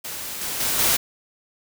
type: noise with level steps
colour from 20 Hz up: white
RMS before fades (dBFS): -32 / -28 / -23 / -19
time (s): 0.04-0.97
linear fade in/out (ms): 10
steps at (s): 0.41 / 0.6 / 0.79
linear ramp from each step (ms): 2
effects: none